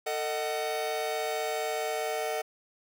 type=chord; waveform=45% pulse; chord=D# diminished; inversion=second; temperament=just; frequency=448 / 622.3 / 746.7 Hz; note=A4 / D#5 / F#5; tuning=+31 / 0 / +16 cents; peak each=-34 dBFS; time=0.06-2.42 s; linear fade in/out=10 ms; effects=none